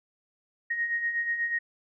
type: beating tone pair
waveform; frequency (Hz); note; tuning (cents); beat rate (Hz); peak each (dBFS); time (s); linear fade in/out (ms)
sine; 1864.7 / 1872.9; A#6 / A#6; 0 / +8; 8.2; -35 / -27; 0.7-1.59; 10
effects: none